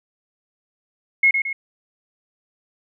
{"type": "tone with echo", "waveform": "sine", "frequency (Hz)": 2167, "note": "C#7", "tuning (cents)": -40, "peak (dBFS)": -11, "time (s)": [1.23, 1.31], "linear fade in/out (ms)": 5, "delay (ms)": 110, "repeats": 2, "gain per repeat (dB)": -6, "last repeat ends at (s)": 1.53, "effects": []}